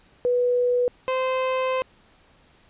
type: tone pair in turn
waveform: sine / 30% pulse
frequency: 491.3 / 518 Hz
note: B4 / C5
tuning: -9 / -17 cents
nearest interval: minor second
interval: 92 cents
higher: second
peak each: -18 / -19 dBFS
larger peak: first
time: 0.25-0.88 / 1.08-1.82 s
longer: second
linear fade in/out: 0 ms
effects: pink hiss -57 dBFS RMS until 2.69 s + resampled to 8000 Hz